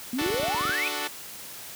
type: exponential sweep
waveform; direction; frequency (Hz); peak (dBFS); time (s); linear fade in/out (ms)
sine; up; 233.1 to 2600; -26; 0.13-0.88; 2
type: chord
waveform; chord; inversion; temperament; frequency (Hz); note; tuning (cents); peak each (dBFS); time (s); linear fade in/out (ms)
5% pulse; D major; none; equal; 293.7 / 370 / 440; D4 / F#4 / A4; 0 / 0 / 0; -22; 0.18-1.08; 10
type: clicks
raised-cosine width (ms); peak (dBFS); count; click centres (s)
3; -23; 11; 0.215 / 0.262 / 0.303 / 0.343 / 0.398 / 0.432 / 0.484 / 0.546 / 0.609 / 0.653 / 0.694
effects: white hiss -41 dBFS RMS until 1.75 s + high-pass 60 Hz 12 dB/octave